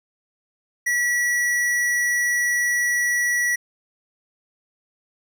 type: tone with hard clipping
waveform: sine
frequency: 1939 Hz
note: B6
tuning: 32 cents flat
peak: -20 dBFS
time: 0.86-3.56 s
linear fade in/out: 10 ms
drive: 15 dB
effects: none